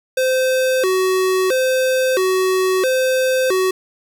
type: tone with vibrato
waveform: square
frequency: 440 Hz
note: A4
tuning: in tune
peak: -15 dBFS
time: 0.17-3.71 s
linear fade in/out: 5 ms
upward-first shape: square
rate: 0.75 Hz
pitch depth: 280 cents each way
effects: none